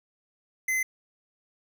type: tone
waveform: square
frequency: 2050 Hz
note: C7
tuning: 36 cents flat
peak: -25 dBFS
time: 0.68-0.83 s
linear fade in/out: 5 ms
effects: none